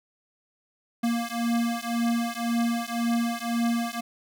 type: beating tone pair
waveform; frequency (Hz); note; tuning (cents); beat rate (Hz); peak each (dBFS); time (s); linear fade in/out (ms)
square; 233.1 / 235; A#3 / A#3; 0 / +14; 1.9; -28; 1.03-4.01; 10
effects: none